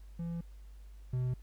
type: tone pair in turn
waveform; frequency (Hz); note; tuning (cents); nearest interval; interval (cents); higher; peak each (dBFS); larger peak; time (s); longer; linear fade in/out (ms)
triangle; 169 / 126.25; E3 / B2; +43 / +39; perfect fourth; 504; first; -33 / -28; second; 0.19-0.41 / 1.13-1.34; first; 5
effects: added 50 Hz sine -48 dBFS peak until 1.42 s + pink hiss -69 dBFS RMS until 1.42 s